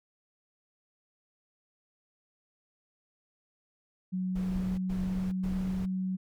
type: tone with pitch glide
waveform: sine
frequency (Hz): 185 to 186.93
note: F#3 to F#3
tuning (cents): 0 to +18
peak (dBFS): -29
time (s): 4.12-6.17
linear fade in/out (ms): 20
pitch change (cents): +18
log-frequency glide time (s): 4.33-5.86
type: noise bursts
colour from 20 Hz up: brown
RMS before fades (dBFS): -39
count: 3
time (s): 4.35-5.86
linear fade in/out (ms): 10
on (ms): 430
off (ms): 110
effects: none